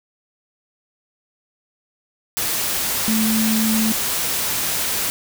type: tone in noise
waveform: sine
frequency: 220 Hz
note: A3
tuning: in tune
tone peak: -17 dBFS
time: 3.08-3.92 s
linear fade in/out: 0 ms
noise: white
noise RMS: -22 dBFS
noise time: 2.37-5.1 s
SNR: +2 dB
effects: none